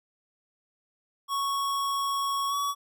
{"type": "tone with pitch glide", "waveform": "square", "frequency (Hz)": [1108.7, 1131.3], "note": ["C#6", "C#6"], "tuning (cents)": [0, 35], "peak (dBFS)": -27, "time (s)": [1.28, 2.75], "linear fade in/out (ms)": 50, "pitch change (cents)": 35, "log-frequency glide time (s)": [2.48, 2.55], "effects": []}